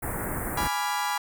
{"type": "band-stop noise", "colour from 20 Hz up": "pink", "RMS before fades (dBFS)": -31, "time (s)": [0.02, 0.68], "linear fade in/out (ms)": 10, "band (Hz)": [2000, 8600], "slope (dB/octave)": 48}
{"type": "chord", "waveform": "35% pulse", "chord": "G# diminished seventh", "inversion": "none", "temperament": "equal", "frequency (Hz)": [830.6, 987.8, 1174.7, 1396.9], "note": ["G#5", "B5", "D6", "F6"], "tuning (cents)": [0, 0, 0, 0], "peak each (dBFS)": [-28, -28, -33, -34], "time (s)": [0.57, 1.18], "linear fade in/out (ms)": 5}
{"effects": []}